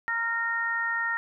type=harmonic tone; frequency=461.7 Hz; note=A#4; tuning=17 cents flat; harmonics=2 / 3 / 4; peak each=-35 / -31 / -27 dBFS; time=0.08-1.17 s; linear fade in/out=0 ms; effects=none